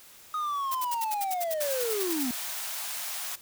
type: linear sweep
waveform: triangle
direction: down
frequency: 1255 to 234.6 Hz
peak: -26 dBFS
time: 0.34-2.31 s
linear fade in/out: 2 ms
type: noise bursts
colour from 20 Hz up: blue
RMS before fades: -33 dBFS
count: 16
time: 0.71-2.236 s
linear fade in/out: 10 ms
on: 41 ms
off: 58 ms
type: high-pass noise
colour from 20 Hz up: white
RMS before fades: -35 dBFS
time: 1.6-3.36 s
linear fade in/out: 10 ms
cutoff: 610 Hz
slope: 96 dB/octave
effects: white hiss -52 dBFS RMS until 3.41 s